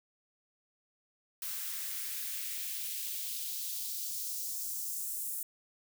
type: noise with high-pass filter sweep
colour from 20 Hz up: blue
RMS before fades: -38 dBFS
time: 1.42-5.43 s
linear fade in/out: 2 ms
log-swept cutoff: 1200 to 9000 Hz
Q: 1.4
effects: none